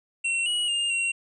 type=tone with pitch steps; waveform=square; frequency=2723 / 2911 / 2815 / 2744 Hz; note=F7 / F#7 / F7 / F7; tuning=-44 / -29 / +13 / -31 cents; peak=-24 dBFS; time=0.24-1.12 s; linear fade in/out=10 ms; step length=220 ms; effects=resampled to 22050 Hz